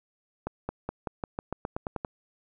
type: accelerating click train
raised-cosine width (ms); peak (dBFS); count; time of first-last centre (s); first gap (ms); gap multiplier
1; -17; 12; 0.47-2.048; 220; 0.91
effects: none